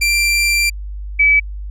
sawtooth / sine tone pair in turn, 2362 / 2293 Hz, D7 / D7, +9 / -42 cents, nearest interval minor second, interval 51 cents, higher first, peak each -9 / -8 dBFS, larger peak second, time 0.01-0.7 / 1.19-1.4 s, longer first, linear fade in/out 10 ms, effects added 50 Hz sine -24 dBFS peak until 1.7 s + low-pass 12000 Hz 12 dB/octave

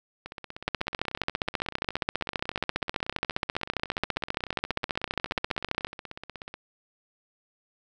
two click trains, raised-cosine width 0.3 ms, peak -9 / -22 dBFS, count 78 / 104, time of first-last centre 0.68-5.848 / 0.26-6.54 s, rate 14.9 / 16.4 Hz, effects none

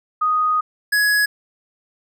sine / square tone pair in turn, 1244.5 / 1677.6 Hz, D#6 / G#6, 0 / +17 cents, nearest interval perfect fourth, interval 517 cents, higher second, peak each -15 dBFS, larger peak neither, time 0.21-0.61 / 0.92-1.26 s, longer first, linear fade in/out 10 ms, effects none

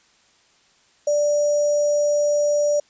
sine tone with sample-and-hold, 587.3 Hz, D5, in tune, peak -16 dBFS, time 1.07-2.8 s, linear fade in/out 5 ms, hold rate 6300 Hz, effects white hiss -58 dBFS RMS until 2.89 s + resampled to 16000 Hz

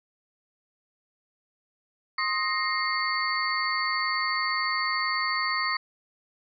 sine tone cluster, 1061 / 1250 / 1865 / 2117 / 4493 Hz, C6 / D#6 / A#6 / C7 / C#8, +24 / +8 / 0 / +20 / +23 cents, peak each -31 dBFS, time 2.18-5.77 s, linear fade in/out 5 ms, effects none

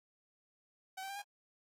sawtooth tone with pitch steps, 759 / 776.3 / 794 / 812.1 Hz, F#5 / G5 / G5 / G#5, +44 / -17 / +22 / -39 cents, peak -38 dBFS, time 0.97-1.222 s, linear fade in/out 10 ms, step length 63 ms, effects AAC 48 kbps

